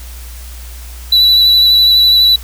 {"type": "tone with vibrato", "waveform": "triangle", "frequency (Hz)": 3951, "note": "B7", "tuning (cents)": 0, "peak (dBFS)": -4, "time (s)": [1.12, 2.36], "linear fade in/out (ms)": 5, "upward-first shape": "sine", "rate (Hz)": 12, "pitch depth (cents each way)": 16, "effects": ["added 60 Hz sine -27 dBFS peak until 2.43 s", "white hiss -36 dBFS RMS until 2.43 s"]}